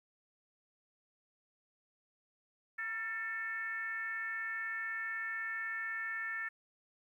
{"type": "tone with frequency modulation", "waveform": "sine", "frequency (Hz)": 1782, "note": "A6", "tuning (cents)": 22, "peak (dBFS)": -36, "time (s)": [2.78, 6.49], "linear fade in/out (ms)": 10, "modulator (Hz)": 420, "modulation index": 0.74, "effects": ["12-bit"]}